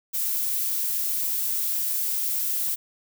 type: noise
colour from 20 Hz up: violet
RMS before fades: -26 dBFS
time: 0.13-2.76 s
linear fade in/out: 20 ms
effects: none